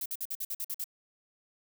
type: noise bursts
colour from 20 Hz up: violet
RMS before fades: -35 dBFS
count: 9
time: 0.01-0.842 s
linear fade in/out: 5 ms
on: 48 ms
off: 50 ms
effects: none